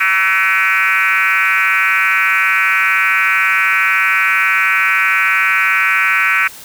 sine tone with frequency modulation, 1902 Hz, A#6, 34 cents sharp, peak -10 dBFS, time 0-6.48 s, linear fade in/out 10 ms, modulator 191 Hz, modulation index 3.3, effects white hiss -35 dBFS RMS until 6.64 s

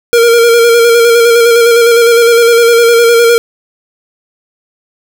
square tone with vibrato, 467.6 Hz, A#4, 5 cents sharp, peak -4 dBFS, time 0.13-3.38 s, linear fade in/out 0 ms, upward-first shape square, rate 9.8 Hz, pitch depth 26 cents each way, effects none

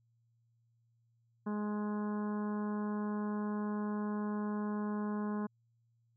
harmonic tone, 209.1 Hz, G#3, 12 cents sharp, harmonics 1 / 2 / 3 / 4 / 5 / 6 / 7 / 8, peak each -34 / -43 / -51 / -49 / -46 / -56 / -54 / -59 dBFS, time 1.46-5.47 s, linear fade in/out 10 ms, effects added 116 Hz sine -70 dBFS peak until 6.16 s

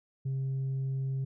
sine tone with tanh clipping, 133.9 Hz, C3, 40 cents sharp, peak -30 dBFS, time 0.25-1.25 s, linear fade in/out 10 ms, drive 1 dB, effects none

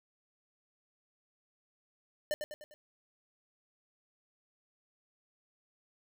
square tone with echo, 599 Hz, D5, 34 cents sharp, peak -30 dBFS, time 2.31-2.34 s, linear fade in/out 0 ms, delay 100 ms, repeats 4, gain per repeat -6 dB, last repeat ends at 2.74 s, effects 12-bit

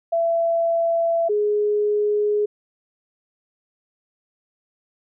sine tone pair in turn, 670 / 417.2 Hz, E5 / G#4, +28 / +8 cents, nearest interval minor sixth, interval 820 cents, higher first, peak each -17 dBFS, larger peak neither, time 0.12-1.29 / 1.29-2.46 s, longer neither, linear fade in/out 10 ms, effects none

